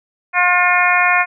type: harmonic tone with a mistuned harmonic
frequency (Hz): 357.4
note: F4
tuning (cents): +40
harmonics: 2 / 3 / 4 / 5 / 6 / 7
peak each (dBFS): -18 / -18 / -18 / -18 / -18 / -18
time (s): 0.33-1.26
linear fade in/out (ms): 50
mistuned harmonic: 7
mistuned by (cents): -36
effects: none